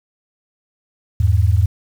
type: tone pair together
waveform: sine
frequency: 82.5 / 102.84 Hz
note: E2 / G#2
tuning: +2 / -17 cents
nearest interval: major third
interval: 381 cents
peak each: -14 dBFS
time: 1.2-1.66 s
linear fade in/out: 5 ms
effects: 7-bit